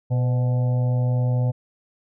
harmonic tone with a mistuned harmonic, 123.47 Hz, B2, in tune, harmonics 1 / 2 / 4 / 5 / 6 / 7, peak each -18 / -34 / -33 / -37 / -41 / -43 dBFS, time 0.1-1.52 s, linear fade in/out 20 ms, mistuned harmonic 4, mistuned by +48 cents, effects none

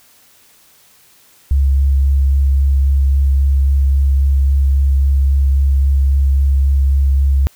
sine tone with vibrato, 68.5 Hz, C#2, 20 cents flat, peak -9 dBFS, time 1.51-7.47 s, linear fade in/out 0 ms, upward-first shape sine, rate 3.7 Hz, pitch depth 13 cents each way, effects white hiss -49 dBFS RMS until 7.55 s

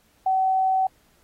sine tone, 759 Hz, F#5, 44 cents sharp, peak -18 dBFS, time 0.26-0.87 s, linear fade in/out 5 ms, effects pink hiss -62 dBFS RMS until 1.23 s + AAC 48 kbps

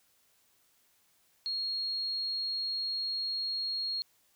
sine tone, 4280 Hz, C8, 38 cents sharp, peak -31 dBFS, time 1.46-4.02 s, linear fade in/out 0 ms, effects white hiss -69 dBFS RMS until 4.35 s

